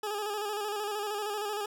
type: tone with vibrato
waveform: 20% pulse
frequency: 416.4 Hz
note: G#4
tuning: 5 cents sharp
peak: -27 dBFS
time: 0.03-1.66 s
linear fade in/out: 5 ms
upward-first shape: square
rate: 13 Hz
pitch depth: 44 cents each way
effects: none

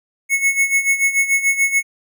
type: tone with tremolo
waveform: square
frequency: 2195 Hz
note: C#7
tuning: 18 cents flat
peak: -12 dBFS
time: 0.29-1.83 s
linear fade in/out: 50 ms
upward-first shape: sine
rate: 6.9 Hz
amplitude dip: 75%
effects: none

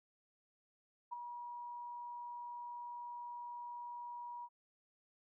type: tone with ADSR envelope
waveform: sine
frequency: 961 Hz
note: B5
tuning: 48 cents flat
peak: -37 dBFS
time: 1.11-4.49 s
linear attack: 22 ms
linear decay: 6 ms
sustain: -7 dB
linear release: 51 ms
effects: none

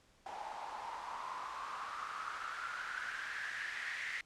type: noise with band-pass filter sweep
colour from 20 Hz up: white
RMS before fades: -43 dBFS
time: 0.26-4.21 s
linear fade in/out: 2 ms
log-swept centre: 800 to 2000 Hz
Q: 7
effects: pink hiss -68 dBFS RMS until 4.25 s + low-pass 8000 Hz 12 dB/octave

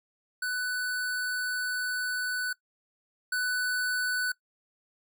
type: tone pair in turn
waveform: square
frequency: 1493 / 1493 Hz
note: F#6 / F#6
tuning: +15 / +15 cents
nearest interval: unison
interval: 0 cents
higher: neither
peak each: -29 / -27 dBFS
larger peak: second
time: 0.42-2.53 / 3.32-4.32 s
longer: first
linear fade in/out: 5 ms
effects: noise-tail reverb RT60 0.1 s tail -21 dB re dry

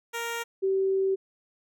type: tone pair in turn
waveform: 10% pulse / sine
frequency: 466.2 / 385.1 Hz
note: A#4 / G4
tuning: 0 / -31 cents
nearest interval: minor third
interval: 331 cents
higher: first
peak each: -22 dBFS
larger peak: neither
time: 0.13-0.44 / 0.62-1.16 s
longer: second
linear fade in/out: 20 ms
effects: none

